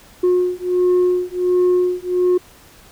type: beating tone pair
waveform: sine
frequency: 360 / 361.4 Hz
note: F#4 / F#4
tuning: -47 / -41 cents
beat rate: 1.4 Hz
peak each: -15 dBFS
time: 0.23-2.38 s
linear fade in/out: 10 ms
effects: tanh soft clip ceiling -10 dBFS + pink hiss -46 dBFS RMS until 2.91 s